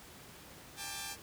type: chord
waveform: 5% pulse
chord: G suspended second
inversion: none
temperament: equal with one note detuned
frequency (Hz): 797.2 / 880 / 1174.7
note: G5 / A5 / D6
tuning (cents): +29 / 0 / 0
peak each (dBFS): -31 / -33 / -35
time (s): 0.76-1.17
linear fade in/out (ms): 50
effects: pink hiss -53 dBFS RMS until 1.22 s + high-pass 60 Hz 12 dB/octave